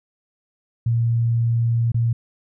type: tone with dropouts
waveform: sine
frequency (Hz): 116.54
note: A#2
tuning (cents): 0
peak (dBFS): -16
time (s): 0.86-2.13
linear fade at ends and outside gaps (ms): 5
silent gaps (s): 1.919-1.944
effects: none